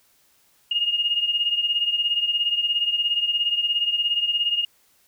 sine beating tone pair, 2846 / 2863 Hz, F7 / F7, +32 / +42 cents, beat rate 17 Hz, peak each -21 / -26 dBFS, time 0.71-4.65 s, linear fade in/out 5 ms, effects white hiss -61 dBFS RMS until 5.07 s

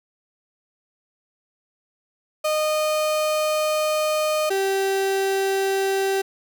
35% pulse tone pair in turn, 615 / 388.5 Hz, D#5 / G4, -20 / -16 cents, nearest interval minor sixth, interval 796 cents, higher first, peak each -18 dBFS, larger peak neither, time 2.44-4.5 / 4.5-6.22 s, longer first, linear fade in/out 10 ms, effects none

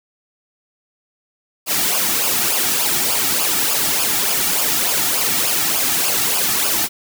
white noise with flanger, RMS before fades -18 dBFS, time 1.66-6.89 s, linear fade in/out 50 ms, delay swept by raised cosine 0.5 to 2 ms, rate 3.4 Hz, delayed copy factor -0.7, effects none

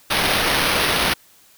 blue noise with sample-and-hold, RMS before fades -19 dBFS, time 0.1-1.14 s, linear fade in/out 10 ms, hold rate 7350 Hz, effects white hiss -52 dBFS RMS until 1.57 s

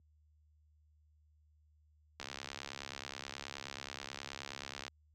click train, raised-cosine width 0.2 ms, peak -24 dBFS, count 187, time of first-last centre 2.2-4.88 s, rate 69.4 Hz, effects added 76 Hz sine -54 dBFS peak until 5.14 s + high-pass 150 Hz 12 dB/octave

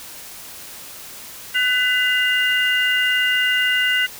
sine tone cluster, 1497 / 2003 / 2819 Hz, F#6 / B6 / F7, +20 / +24 / +16 cents, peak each -20 dBFS, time 1.54-4.07 s, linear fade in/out 20 ms, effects white hiss -37 dBFS RMS until 4.19 s

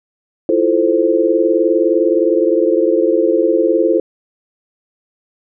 sine chord, F major seventh, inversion third, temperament equal, 329.6 / 349.2 / 440 / 523.3 Hz, E4 / F4 / A4 / C5, 0 / 0 / 0 / 0 cents, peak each -16 dBFS, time 0.49-4 s, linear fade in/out 2 ms, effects none

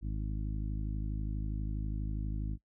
harmonic tone, 52.3 Hz, G#1, 13 cents sharp, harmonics 1 / 2 / 3 / 4 / 5 / 6, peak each -34 / -40 / -44 / -46 / -48 / -50 dBFS, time 0.01-2.58 s, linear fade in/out 50 ms, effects noise-tail reverb RT60 0.1 s tail -20 dB re dry

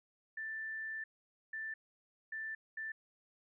sine tone bursts at uneven times, 1769 Hz, A6, 9 cents sharp, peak -39 dBFS, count 4, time 0.37-1.04 / 1.53-1.74 / 2.32-2.55 / 2.77-2.92 s, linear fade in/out 5 ms, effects none

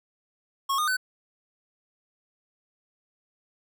square tone with pitch steps, 1094 / 1226 / 1511 Hz, C#6 / D#6 / F#6, -23 / -26 / +36 cents, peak -24 dBFS, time 0.69-0.969 s, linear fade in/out 10 ms, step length 93 ms, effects none

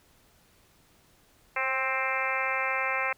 harmonic tone with a mistuned harmonic, 263 Hz, C4, 9 cents sharp, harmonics 2 / 3 / 4 / 5 / 6 / 7 / 8 / 9 / 10, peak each -36 / -36 / -34 / -35 / -36 / -36 / -32 / -34 / -37 dBFS, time 1.56-3.13 s, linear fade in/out 5 ms, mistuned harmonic 2, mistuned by +19 cents, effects pink hiss -62 dBFS RMS until 3.17 s

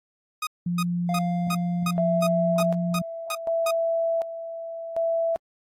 sawtooth tone bursts, 1244.5 Hz, D#6, in tune, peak -22 dBFS, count 10, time 0.42-3.71 s, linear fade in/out 5 ms, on 50 ms, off 310 ms
sine tone, 174.61 Hz, F3, in tune, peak -23 dBFS, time 0.66-3.02 s, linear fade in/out 5 ms
triangle tone with exponential decay, 699 Hz, F5, 1 cent sharp, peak -24 dBFS, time 1.09-3.3 s, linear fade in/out 2 ms, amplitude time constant 480 ms
sine tone with tremolo, 663 Hz, E5, 10 cents sharp, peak -21 dBFS, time 1.98-5.36 s, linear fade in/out 0 ms, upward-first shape square, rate 0.67 Hz, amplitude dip 70%
effects AAC 48 kbps

